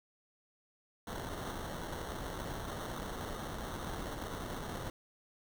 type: noise with sample-and-hold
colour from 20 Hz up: pink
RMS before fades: -41 dBFS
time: 1.07-4.9 s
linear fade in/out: 2 ms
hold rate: 2450 Hz
effects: none